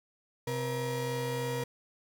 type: tone pair together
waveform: 35% pulse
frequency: 130 / 476.8 Hz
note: C3 / A#4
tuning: -11 / +39 cents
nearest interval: octave + minor seventh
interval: 2250 cents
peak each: -33 / -32 dBFS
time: 0.47-1.64 s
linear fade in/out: 5 ms
effects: none